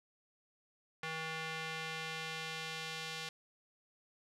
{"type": "tone with band-pass filter sweep", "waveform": "square", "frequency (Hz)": 160, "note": "D#3", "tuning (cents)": 49, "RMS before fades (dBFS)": -42, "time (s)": [1.03, 3.29], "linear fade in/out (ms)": 2, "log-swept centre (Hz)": [2100, 3600], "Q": 1.1, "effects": []}